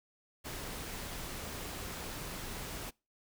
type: noise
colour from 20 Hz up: pink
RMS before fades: -42 dBFS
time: 0.44-2.91 s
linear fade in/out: 20 ms
effects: noise-tail reverb RT60 0.3 s tail -26 dB re dry